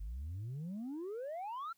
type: exponential sweep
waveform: sine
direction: up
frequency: 46.62 to 1396.9 Hz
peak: -37 dBFS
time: 0-1.73 s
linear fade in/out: 10 ms
effects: tanh soft clip ceiling -38 dBFS + white hiss -75 dBFS RMS until 1.77 s